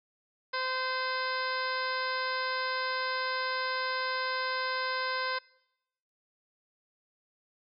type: harmonic tone with a mistuned harmonic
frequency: 516 Hz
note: C5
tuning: 24 cents flat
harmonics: 1 / 2 / 3 / 4 / 5 / 6 / 7 / 8 / 9 / 10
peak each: -38 / -34 / -35 / -39 / -46 / -48 / -46 / -42 / -48 / -41 dBFS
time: 0.53-5.39 s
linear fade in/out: 10 ms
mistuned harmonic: 10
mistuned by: -42 cents
effects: noise-tail reverb RT60 0.9 s tail -25 dB re dry